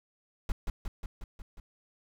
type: noise with echo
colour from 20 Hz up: brown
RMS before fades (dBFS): -28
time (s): 0.49-0.52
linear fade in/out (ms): 2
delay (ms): 180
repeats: 6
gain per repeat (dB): -3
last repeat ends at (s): 1.6
effects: none